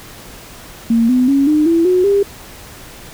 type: tone with pitch steps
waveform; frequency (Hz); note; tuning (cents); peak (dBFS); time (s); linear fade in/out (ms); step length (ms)
sine; 230 / 252.3 / 276.7 / 303.5 / 332.9 / 365.1 / 400.5; A#3 / B3 / C#4 / D#4 / E4 / F#4 / G4; -23 / +37 / -3 / -43 / +17 / -23 / +37; -9; 0.9-2.23; 5; 190
effects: pink hiss -36 dBFS RMS until 3.13 s